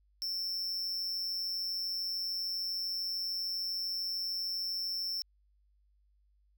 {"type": "tone with amplitude modulation", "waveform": "square", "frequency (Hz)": 5380, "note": "E8", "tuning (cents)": 34, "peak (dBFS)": -31, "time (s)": [0.22, 5.22], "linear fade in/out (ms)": 0, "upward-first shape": "sine", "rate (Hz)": 187, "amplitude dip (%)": 60, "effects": ["added 50 Hz sine -66 dBFS peak until 6.57 s"]}